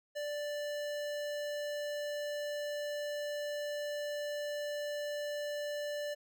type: tone with notch filter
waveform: square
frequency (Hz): 587.3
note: D5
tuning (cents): 0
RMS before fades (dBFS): -38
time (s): 0.15-6.15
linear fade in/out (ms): 20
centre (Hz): 11000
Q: 1.3
effects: none